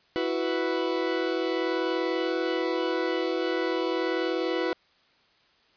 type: chord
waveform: 40% pulse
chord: E suspended second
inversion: none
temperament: equal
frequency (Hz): 329.6 / 370 / 493.9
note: E4 / F#4 / B4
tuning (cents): 0 / 0 / 0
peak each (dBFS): -29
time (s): 0.16-4.73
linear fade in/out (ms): 0
effects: white hiss -63 dBFS RMS until 5.76 s + resampled to 11025 Hz